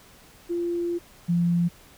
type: tone pair in turn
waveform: sine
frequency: 345.1 / 172.55 Hz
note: F4 / F3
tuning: -21 / -21 cents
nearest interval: octave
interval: 1200 cents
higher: first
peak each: -24 / -19 dBFS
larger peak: second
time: 0.49-0.99 / 1.28-1.69 s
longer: first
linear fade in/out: 20 ms
effects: pink hiss -52 dBFS RMS until 1.97 s